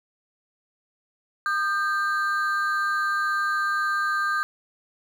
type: ring-modulated tone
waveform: triangle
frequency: 1396.9 Hz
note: F6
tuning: in tune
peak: -17 dBFS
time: 1.46-4.43 s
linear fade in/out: 0 ms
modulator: 179 Hz
effects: 9-bit